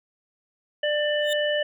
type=harmonic tone; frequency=594 Hz; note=D5; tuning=20 cents sharp; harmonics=1 / 3 / 5; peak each=-23 / -28 / -29 dBFS; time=0.83-1.63 s; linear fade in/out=5 ms
type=tone with exponential growth; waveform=sawtooth; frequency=3637 Hz; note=A#7; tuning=43 cents flat; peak=-24 dBFS; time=1.21-1.33 s; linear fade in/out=1 ms; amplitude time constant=26 ms
effects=none